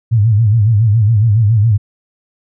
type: tone with vibrato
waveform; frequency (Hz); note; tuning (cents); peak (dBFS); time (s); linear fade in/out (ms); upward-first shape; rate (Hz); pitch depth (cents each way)
sine; 108.9; A2; -17; -7; 0.11-1.78; 20; sine; 7.2; 140
effects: none